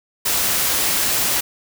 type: noise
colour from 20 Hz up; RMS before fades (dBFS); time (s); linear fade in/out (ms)
white; -19; 0.25-1.41; 10
effects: none